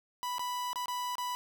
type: tone with dropouts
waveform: 45% pulse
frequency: 987.8 Hz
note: B5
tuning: in tune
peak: -33 dBFS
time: 0.23-1.35 s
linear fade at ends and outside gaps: 0 ms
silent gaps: 0.383-0.394 / 0.731-0.758 / 0.858-0.882 / 1.154-1.182 s
effects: none